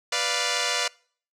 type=chord; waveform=5% pulse; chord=B diminished; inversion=none; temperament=equal; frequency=493.9 / 587.3 / 698.5 Hz; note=B4 / D5 / F5; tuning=0 / 0 / 0 cents; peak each=-16 dBFS; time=0.12-0.88 s; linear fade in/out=5 ms; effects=noise-tail reverb RT60 0.5 s tail -25 dB re dry + low-pass 8000 Hz 12 dB/octave